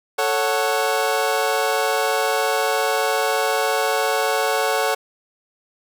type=chord; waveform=25% pulse; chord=F# minor; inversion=first; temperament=equal; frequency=440 / 554.4 / 740 Hz; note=A4 / C#5 / F#5; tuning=0 / 0 / 0 cents; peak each=-19 dBFS; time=0.18-4.95 s; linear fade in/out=10 ms; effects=none